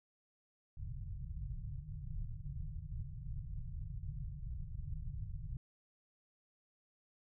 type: low-pass noise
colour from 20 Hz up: pink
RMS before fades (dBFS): -43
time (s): 0.77-5.57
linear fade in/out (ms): 2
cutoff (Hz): 160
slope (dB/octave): 96
effects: none